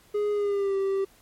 triangle tone with pitch glide, 415.3 to 389.7 Hz, G#4 to G4, 0 to -10 cents, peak -21 dBFS, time 0.14-1.05 s, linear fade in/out 10 ms, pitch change -110 cents, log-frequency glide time 0.32-0.76 s, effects pink hiss -58 dBFS RMS until 1.21 s + MP3 64 kbps

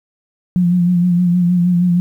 sine tone with vibrato, 176.7 Hz, F3, 21 cents sharp, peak -10 dBFS, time 0.56-2 s, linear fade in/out 0 ms, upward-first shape sine, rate 6.4 Hz, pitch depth 39 cents each way, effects 8-bit

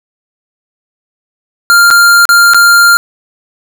square tone with dropouts, 1396.9 Hz, F6, in tune, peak -3 dBFS, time 1.7-2.97 s, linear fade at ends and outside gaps 0 ms, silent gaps 1.904-1.91 / 2.254-2.291 / 2.536-2.545 s, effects 7-bit

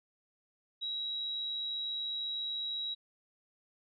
sine tone, 3862 Hz, B7, 39 cents flat, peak -34 dBFS, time 0.81-2.95 s, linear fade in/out 20 ms, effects none

